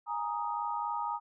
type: chord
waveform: sine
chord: Ab suspended second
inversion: none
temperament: just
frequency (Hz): 830.6 / 934.4 / 1245.9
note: Ab5 / Bb5 / Eb6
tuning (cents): 0 / +4 / +2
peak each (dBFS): -37 / -34 / -37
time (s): 0.06-1.2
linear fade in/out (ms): 50
effects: none